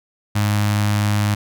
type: tone with notch filter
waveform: sawtooth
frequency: 103.83 Hz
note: G#2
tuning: in tune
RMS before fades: -18 dBFS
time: 0.35-1.35 s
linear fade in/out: 10 ms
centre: 430 Hz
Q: 0.94
effects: none